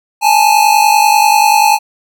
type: tone pair together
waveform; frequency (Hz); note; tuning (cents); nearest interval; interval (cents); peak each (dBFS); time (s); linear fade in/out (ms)
square; 830.6 / 880.9; G#5 / A5; 0 / +2; minor second; 102; -10; 0.21-1.79; 50
effects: none